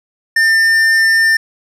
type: tone with tanh clipping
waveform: sine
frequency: 1799 Hz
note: A6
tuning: 38 cents sharp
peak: -10 dBFS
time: 0.36-1.37 s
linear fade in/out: 5 ms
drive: 11 dB
effects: none